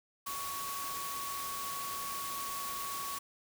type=tone in noise; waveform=sine; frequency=1118 Hz; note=C#6; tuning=14 cents sharp; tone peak=-39 dBFS; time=0.26-3.19 s; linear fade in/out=10 ms; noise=white; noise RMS=-41 dBFS; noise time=0.26-3.19 s; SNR=-1 dB; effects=none